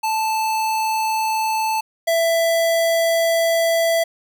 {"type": "tone pair in turn", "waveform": "square", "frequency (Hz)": [878, 664.2], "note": ["A5", "E5"], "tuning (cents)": [-4, 13], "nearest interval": "perfect fourth", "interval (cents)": 483, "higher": "first", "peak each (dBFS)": [-19, -16], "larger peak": "second", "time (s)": [[0.03, 1.81], [2.07, 4.04]], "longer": "second", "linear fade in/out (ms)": 10, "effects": ["9-bit"]}